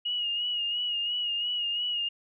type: tone with vibrato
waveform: sine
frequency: 2880 Hz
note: F#7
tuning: 47 cents flat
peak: -27 dBFS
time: 0.05-2.09 s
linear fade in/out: 10 ms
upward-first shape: sine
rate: 2.9 Hz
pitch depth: 41 cents each way
effects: none